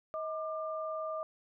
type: tone pair together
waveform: sine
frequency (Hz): 633 / 1194.9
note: D#5 / D6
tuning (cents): +30 / +30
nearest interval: major seventh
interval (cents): 1100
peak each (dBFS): -36 / -39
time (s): 0.14-1.23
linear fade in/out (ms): 0
effects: none